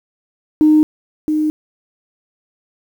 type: tone with echo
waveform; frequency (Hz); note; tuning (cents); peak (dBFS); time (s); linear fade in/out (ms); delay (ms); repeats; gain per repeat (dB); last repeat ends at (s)
sine; 307.1; D#4; -23; -6; 0.61-0.83; 0; 670; 1; -7; 1.5
effects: tanh soft clip ceiling -2 dBFS + 7-bit